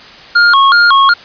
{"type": "tone with vibrato", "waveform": "square", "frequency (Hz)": 1244.5, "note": "D#6", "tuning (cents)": 0, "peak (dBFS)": -5, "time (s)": [0.35, 1.14], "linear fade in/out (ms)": 10, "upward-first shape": "square", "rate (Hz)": 2.7, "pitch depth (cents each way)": 220, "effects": ["white hiss -34 dBFS RMS until 1.24 s", "resampled to 11025 Hz"]}